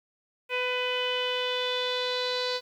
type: tone with low-pass filter sweep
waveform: sawtooth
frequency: 499.5 Hz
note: B4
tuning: 20 cents sharp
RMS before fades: -29 dBFS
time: 0.49-2.61 s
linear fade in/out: 50 ms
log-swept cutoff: 2600 to 4300 Hz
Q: 6.3
effects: 10-bit